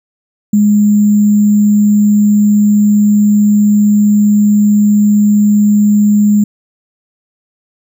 sine tone with sample-and-hold, 207.7 Hz, G#3, in tune, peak -5 dBFS, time 0.53-6.44 s, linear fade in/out 5 ms, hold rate 7350 Hz, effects none

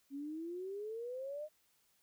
sine exponential sweep, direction up, 271.2 to 622.3 Hz, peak -40 dBFS, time 0.1-1.49 s, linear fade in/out 50 ms, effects white hiss -74 dBFS RMS until 2.02 s

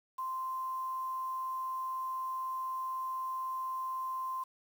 sine tone with quantisation, 1042 Hz, C6, 7 cents flat, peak -34 dBFS, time 0.18-4.44 s, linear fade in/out 10 ms, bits 9, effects none

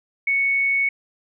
sine tone, 2217 Hz, C#7, in tune, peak -17 dBFS, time 0.27-0.89 s, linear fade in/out 5 ms, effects none

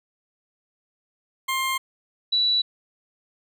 20% pulse / sine tone pair in turn, 1059 / 3941 Hz, C6 / B7, +21 / -4 cents, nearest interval octave + major seventh, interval 2275 cents, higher second, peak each -18 dBFS, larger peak neither, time 1.48-1.78 / 2.32-2.62 s, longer neither, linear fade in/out 10 ms, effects none

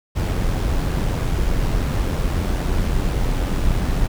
brown noise with amplitude modulation, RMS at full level -18 dBFS, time 0.15-4.08 s, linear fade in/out 20 ms, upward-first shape sine, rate 88.9 Hz, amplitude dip 40%, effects none

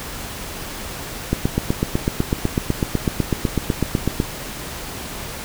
click train, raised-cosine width 3 ms, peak -4 dBFS, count 24, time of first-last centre 1.33-4.201 s, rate 8.01 Hz, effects pink hiss -31 dBFS RMS until 5.44 s

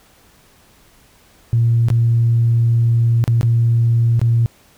sine tone with dropouts, 116.54 Hz, A#2, in tune, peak -10 dBFS, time 1.53-4.46 s, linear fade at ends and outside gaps 0 ms, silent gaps 1.885-1.902 / 3.24-3.278 / 3.411-3.43 / 4.194-4.215 s, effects tanh soft clip ceiling -6 dBFS + pink hiss -51 dBFS RMS until 4.77 s

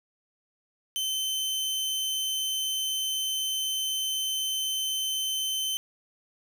sawtooth tone, 3076 Hz, G7, 33 cents flat, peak -24 dBFS, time 0.96-5.77 s, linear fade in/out 0 ms, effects none

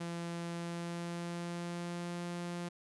sawtooth tone with pitch glide, 170.5 to 173.98 Hz, F3 to F3, -41 to -6 cents, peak -34 dBFS, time 0-2.69 s, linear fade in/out 10 ms, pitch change +35 cents, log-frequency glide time 0.52-2.22 s, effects resampled to 24000 Hz

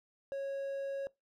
triangle tone, 550 Hz, C#5, 14 cents flat, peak -33 dBFS, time 0.32-1.07 s, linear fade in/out 0 ms, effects noise-tail reverb RT60 0.2 s tail -22 dB re dry

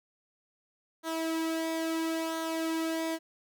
sawtooth tone with flanger, 324.8 Hz, E4, 26 cents flat, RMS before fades -32 dBFS, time 1.03-3.19 s, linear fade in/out 50 ms, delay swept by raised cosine 0.39 to 2.39 ms, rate 0.74 Hz, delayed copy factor -0.55, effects none

